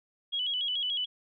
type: tone with vibrato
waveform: sine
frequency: 3137 Hz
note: G7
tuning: 1 cent sharp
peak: -28 dBFS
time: 0.32-1.06 s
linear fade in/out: 20 ms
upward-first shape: square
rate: 6.9 Hz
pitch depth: 85 cents each way
effects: none